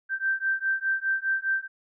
sine beating tone pair, 1562 / 1566.9 Hz, G6 / G6, -7 / -1 cents, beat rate 4.9 Hz, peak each -27 dBFS, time 0.09-1.68 s, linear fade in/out 50 ms, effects none

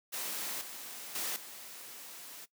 white noise with level steps, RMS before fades -38 / -45 / -36 / -48 dBFS, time 0.12-2.46 s, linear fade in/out 20 ms, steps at 0.61 / 1.15 / 1.36 s, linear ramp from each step 2 ms, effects noise-tail reverb RT60 0.1 s tail -18 dB re dry + high-pass 200 Hz 12 dB/octave

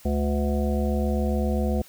harmonic tone with a mistuned harmonic, 72 Hz, D2, 34 cents flat, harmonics 1 / 3 / 5 / 7 / 9 / 10, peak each -24 / -26 / -33 / -31 / -35 / -36 dBFS, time 0.05-1.82 s, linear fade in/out 5 ms, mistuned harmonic 10, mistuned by +37 cents, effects white hiss -51 dBFS RMS until 1.88 s

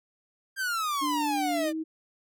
45% pulse exponential sweep, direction down, 1610 to 587.3 Hz, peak -27 dBFS, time 0.56-1.73 s, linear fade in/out 50 ms
sine tone with pitch glide, 295.1 to 318.1 Hz, D4 to D#4, +8 to +38 cents, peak -29 dBFS, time 1.01-1.84 s, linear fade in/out 20 ms, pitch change +130 cents, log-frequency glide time 1.61-1.67 s
effects none

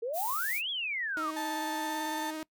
sine exponential two-way sweep, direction up then down, 440 to 3418 to 1124 Hz, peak -31 dBFS, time 0.02-1.31 s, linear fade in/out 10 ms, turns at 0.7 s
violet noise, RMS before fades -36 dBFS, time 0.13-0.62 s, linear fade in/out 50 ms
sawtooth tone with vibrato, 313 Hz, D#4, 10 cents sharp, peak -32 dBFS, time 1.17-2.43 s, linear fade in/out 0 ms, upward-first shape square, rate 18 Hz, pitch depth 15 cents each way
35% pulse tone with pitch glide, 880 to 892.3 Hz, A5 to A5, 0 to +24 cents, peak -32 dBFS, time 1.36-2.31 s, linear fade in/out 10 ms, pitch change +24 cents, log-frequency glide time 1.73-2.01 s
effects noise-tail reverb RT60 0.1 s tail -23 dB re dry

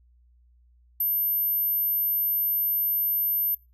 sine tone, 13000 Hz, G#9, 38 cents flat, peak -21 dBFS, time 1-3.55 s, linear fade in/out 5 ms, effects noise-tail reverb RT60 0.2 s tail -18 dB re dry + added 60 Hz sine -56 dBFS peak until 3.73 s

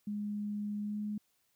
sine tone with pitch glide, 207.3 to 209.5 Hz, G#3 to G#3, -3 to +15 cents, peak -34 dBFS, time 0.07-1.18 s, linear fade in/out 5 ms, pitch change +18 cents, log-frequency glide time 0.81-0.98 s, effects white hiss -75 dBFS RMS until 1.55 s

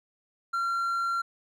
triangle tone, 1372 Hz, F6, 31 cents flat, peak -24 dBFS, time 0.53-1.22 s, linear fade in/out 10 ms, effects none

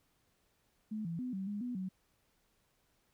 sine tone with pitch steps, 215.3 / 167.2 / 251.7 / 191.7 / 205.5 / 246.1 / 187.3 Hz, A3 / E3 / B3 / G3 / G#3 / B3 / F#3, -37 / +25 / +33 / -38 / -18 / -6 / +21 cents, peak -36 dBFS, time 0.91-1.89 s, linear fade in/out 10 ms, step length 140 ms, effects pink hiss -75 dBFS RMS until 3.13 s

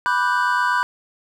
triangle chord, G major seventh, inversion first, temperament equal, 987.8 / 1174.7 / 1480 / 1568 Hz, B5 / D6 / F#6 / G6, 0 / 0 / 0 / 0 cents, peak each -18 / -24 / -21 / -22 dBFS, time 0.06-0.83 s, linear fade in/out 0 ms, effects none

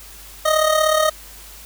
25% pulse tone with amplitude modulation, 622.3 Hz, D#5, in tune, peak -8 dBFS, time 0.45-1.1 s, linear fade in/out 10 ms, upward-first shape sine, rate 36.5 Hz, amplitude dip 60%, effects added 50 Hz sine -43 dBFS peak until 1.65 s + white hiss -41 dBFS RMS until 1.65 s

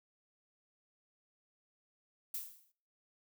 violet noise with exponential decay, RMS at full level -37 dBFS, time 2.34-2.72 s, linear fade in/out 5 ms, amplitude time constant 81 ms, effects noise-tail reverb RT60 0.6 s tail -26 dB re dry

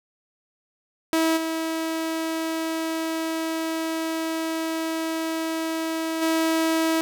sawtooth tone with level steps, 323.7 Hz, E4, 31 cents flat, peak -15 / -21 / -16 dBFS, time 1.13-7.01 s, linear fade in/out 0 ms, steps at 1.36 / 6.21 s, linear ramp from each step 20 ms, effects none

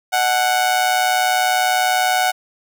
sawtooth tone with amplitude modulation, 740 Hz, F#5, in tune, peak -8 dBFS, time 0.12-2.32 s, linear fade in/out 20 ms, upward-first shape sine, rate 120 Hz, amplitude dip 65%, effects none

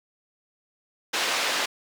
white band-pass noise, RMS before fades -26 dBFS, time 1.13-1.66 s, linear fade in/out 10 ms, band 400 to 3900 Hz, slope 12 dB/octave, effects none

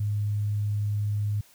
sine tone, 103.83 Hz, G#2, in tune, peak -24 dBFS, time 0-1.41 s, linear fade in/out 5 ms, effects white hiss -57 dBFS RMS until 1.54 s

